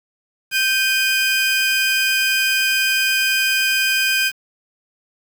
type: tone pair together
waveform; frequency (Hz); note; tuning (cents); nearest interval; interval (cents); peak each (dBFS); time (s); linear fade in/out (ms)
30% pulse; 1563 / 2473; G6 / D#7; -6 / -11; minor sixth; 795; -16; 0.51-4.32; 50
effects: 7-bit